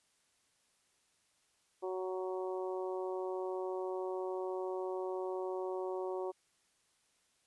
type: harmonic tone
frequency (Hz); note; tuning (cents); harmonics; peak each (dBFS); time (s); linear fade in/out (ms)
186.1; F#3; +10; 2 / 3 / 4 / 5 / 6; -37 / -43 / -46 / -47 / -51; 1.82-6.32; 20
effects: white hiss -74 dBFS RMS until 7.46 s + resampled to 24000 Hz